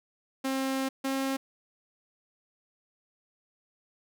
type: tone pair in turn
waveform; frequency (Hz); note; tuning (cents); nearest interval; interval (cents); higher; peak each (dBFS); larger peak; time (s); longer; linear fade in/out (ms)
sawtooth; 266.6 / 268.9; C4 / C4; +33 / +47; unison; 14; second; -24; neither; 0.44-0.89 / 1.04-1.37; first; 10
effects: none